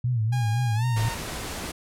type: tone with vibrato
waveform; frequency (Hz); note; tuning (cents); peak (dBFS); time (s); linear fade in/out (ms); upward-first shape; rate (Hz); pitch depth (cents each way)
sine; 116.54; A#2; 0; -21; 0.04-1.09; 5; sine; 3.9; 130
type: tone with pitch glide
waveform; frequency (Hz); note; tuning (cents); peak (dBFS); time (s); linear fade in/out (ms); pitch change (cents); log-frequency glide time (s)
sawtooth; 816 to 921.2; G#5 to A#5; -31 to -21; -29; 0.32-1.15; 10; +210; 0.74-0.85
type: noise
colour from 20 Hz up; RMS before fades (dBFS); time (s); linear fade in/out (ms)
pink; -33; 0.96-1.72; 10
effects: low-pass 12000 Hz 12 dB/octave